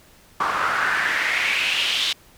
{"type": "noise with band-pass filter sweep", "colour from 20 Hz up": "pink", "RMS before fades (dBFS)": -22, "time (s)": [0.4, 2.13], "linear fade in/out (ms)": 5, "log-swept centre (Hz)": [1100, 3600], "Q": 4, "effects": ["pink hiss -52 dBFS RMS until 2.37 s"]}